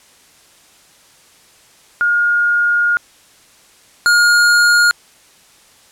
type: tone pair in turn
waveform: sine / square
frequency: 1425 / 1425 Hz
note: F6 / F6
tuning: +34 / +34 cents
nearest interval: unison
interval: 0 cents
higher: neither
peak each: -11 / -9 dBFS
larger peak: second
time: 2.01-2.97 / 4.06-4.91 s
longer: first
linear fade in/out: 0 ms
effects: white hiss -48 dBFS RMS until 5.91 s + low-pass 10000 Hz 12 dB/octave